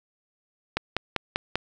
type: click train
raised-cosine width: 0.3 ms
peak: -8 dBFS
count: 5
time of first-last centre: 0.77-1.556 s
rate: 5.09 Hz
effects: none